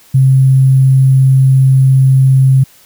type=tone with sample-and-hold; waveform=sine; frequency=132.8 Hz; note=C3; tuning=26 cents sharp; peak=-4 dBFS; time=0.14-2.64 s; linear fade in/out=10 ms; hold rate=11025 Hz; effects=white hiss -44 dBFS RMS until 2.85 s